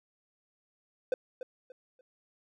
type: tone with echo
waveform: triangle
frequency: 508 Hz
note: B4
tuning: 49 cents sharp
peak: -23 dBFS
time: 1.12-1.14 s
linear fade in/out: 2 ms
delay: 290 ms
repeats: 3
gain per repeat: -11 dB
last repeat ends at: 2.01 s
effects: none